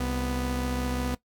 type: tone pair together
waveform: sawtooth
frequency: 65.41 / 247.1 Hz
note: C2 / B3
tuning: 0 / +1 cents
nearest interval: octave + major seventh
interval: 2301 cents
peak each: -26 dBFS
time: 0-1.15 s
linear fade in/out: 5 ms
effects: noise-tail reverb RT60 0.1 s tail -17 dB re dry